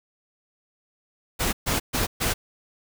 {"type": "noise bursts", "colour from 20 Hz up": "pink", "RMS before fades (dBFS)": -24, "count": 4, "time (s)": [1.39, 2.34], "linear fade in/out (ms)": 20, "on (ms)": 140, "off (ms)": 130, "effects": []}